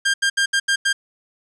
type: tone bursts at uneven times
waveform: sawtooth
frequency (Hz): 1600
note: G6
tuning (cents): +35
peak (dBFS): -12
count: 6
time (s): 0.05-0.14 / 0.22-0.3 / 0.37-0.46 / 0.53-0.6 / 0.68-0.76 / 0.85-0.93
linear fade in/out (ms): 10
effects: resampled to 22050 Hz + 8-bit